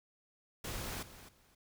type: noise with echo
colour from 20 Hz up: pink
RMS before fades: -41 dBFS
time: 0.64-1.03 s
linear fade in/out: 5 ms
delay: 260 ms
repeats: 2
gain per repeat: -13 dB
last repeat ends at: 1.55 s
effects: none